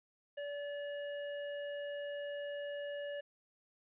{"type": "tone", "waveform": "square", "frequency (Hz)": 576, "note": "D5", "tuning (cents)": -34, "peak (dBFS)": -40, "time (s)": [0.37, 3.21], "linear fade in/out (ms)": 10, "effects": ["resampled to 8000 Hz", "12-bit"]}